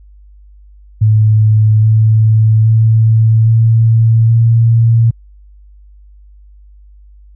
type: tone with pitch steps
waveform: sine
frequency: 108.2 / 109.84 / 111.5 / 113.19 / 114.9 Hz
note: A2 / A2 / A2 / A2 / A#2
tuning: -29 / -3 / +23 / +49 / -25 cents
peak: -5 dBFS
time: 1.01-5.11 s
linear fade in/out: 10 ms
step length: 820 ms
effects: added 50 Hz sine -37 dBFS peak until 7.35 s